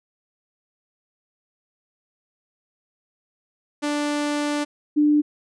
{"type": "tone pair in turn", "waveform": ["sawtooth", "sine"], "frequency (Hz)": [293.7, 297.3], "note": ["D4", "D4"], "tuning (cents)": [0, 21], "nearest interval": "unison", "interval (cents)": 21, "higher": "second", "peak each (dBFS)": [-18, -14], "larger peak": "second", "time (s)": [[3.82, 4.65], [4.96, 5.22]], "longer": "first", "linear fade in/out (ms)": 20, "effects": ["resampled to 22050 Hz"]}